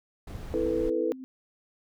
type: noise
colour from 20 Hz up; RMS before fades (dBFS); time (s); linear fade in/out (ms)
brown; -38; 0.27-0.9; 5
type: tone with tremolo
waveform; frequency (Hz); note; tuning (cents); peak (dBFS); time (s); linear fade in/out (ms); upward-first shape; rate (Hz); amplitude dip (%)
sine; 260.1; C4; -10; -37; 0.53-1.24; 0; triangle; 8.9; 45
type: chord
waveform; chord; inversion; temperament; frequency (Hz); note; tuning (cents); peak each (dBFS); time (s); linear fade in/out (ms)
sine; E suspended fourth; none; equal; 329.6 / 440 / 493.9; E4 / A4 / B4; 0 / 0 / 0; -29; 0.54-1.12; 0
effects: none